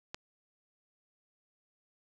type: click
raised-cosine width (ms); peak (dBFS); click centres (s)
0.2; -21; 0.145
effects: none